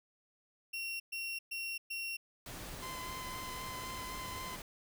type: tone bursts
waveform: 35% pulse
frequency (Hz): 2735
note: F7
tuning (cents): -37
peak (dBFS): -36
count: 4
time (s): 0.73-2.17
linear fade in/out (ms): 10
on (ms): 270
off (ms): 120
type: noise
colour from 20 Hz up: pink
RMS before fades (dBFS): -46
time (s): 2.46-4.62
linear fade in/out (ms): 2
type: tone with vibrato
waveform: sawtooth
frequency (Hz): 1028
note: C6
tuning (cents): -31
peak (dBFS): -39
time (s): 2.82-4.56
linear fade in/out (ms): 10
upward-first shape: sine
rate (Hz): 3.9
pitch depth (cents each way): 17
effects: none

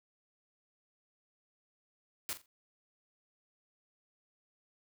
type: noise with echo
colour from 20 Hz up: white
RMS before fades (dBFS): -37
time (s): 2.29-2.33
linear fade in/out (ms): 0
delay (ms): 43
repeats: 3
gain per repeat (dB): -12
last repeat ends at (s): 2.459
effects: none

